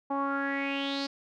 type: tone with low-pass filter sweep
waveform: sawtooth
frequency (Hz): 277.2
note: C#4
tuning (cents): 0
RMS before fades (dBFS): -31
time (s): 0.1-1.07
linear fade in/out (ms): 10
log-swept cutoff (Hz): 920 to 4800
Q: 6.2
effects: none